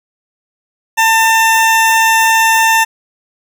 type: tone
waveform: 20% pulse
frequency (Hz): 897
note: A5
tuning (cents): +33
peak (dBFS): -3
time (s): 0.97-2.85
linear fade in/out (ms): 20
effects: none